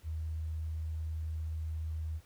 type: tone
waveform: sine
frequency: 79.3 Hz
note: D#2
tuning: 33 cents sharp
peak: -34 dBFS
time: 0.03-2.21 s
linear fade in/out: 50 ms
effects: pink hiss -64 dBFS RMS until 2.25 s